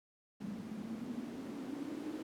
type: noise with band-pass filter sweep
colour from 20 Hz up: white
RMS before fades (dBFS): -43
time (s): 0.4-2.23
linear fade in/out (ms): 10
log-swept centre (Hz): 200 to 310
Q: 7.4
effects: none